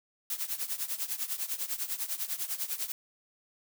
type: noise with tremolo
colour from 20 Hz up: blue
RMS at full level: -31 dBFS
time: 0.3-2.92 s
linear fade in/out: 2 ms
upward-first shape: triangle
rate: 10 Hz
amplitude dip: 90%
effects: none